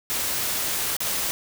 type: noise with dropouts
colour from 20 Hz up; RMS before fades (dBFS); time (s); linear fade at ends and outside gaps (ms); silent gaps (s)
white; -26; 0.1-1.31; 0; 0.966-1.004
effects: none

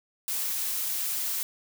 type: noise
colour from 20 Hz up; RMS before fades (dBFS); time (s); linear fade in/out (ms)
blue; -30; 0.28-1.43; 0
effects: none

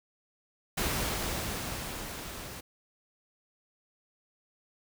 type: noise with level ramp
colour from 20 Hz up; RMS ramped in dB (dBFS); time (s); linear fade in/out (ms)
pink; -30 to -43; 0.77-2.61; 10
effects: none

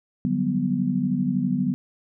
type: chord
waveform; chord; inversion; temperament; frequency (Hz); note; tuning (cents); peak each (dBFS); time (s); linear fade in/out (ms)
sine; G major seventh; second; equal with one note detuned; 146.83 / 183.51 / 196 / 246.9; D3 / F#3 / G3 / B3; 0 / -14 / 0 / 0; -29 / -26 / -27 / -24; 0.25-1.74; 0
effects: none

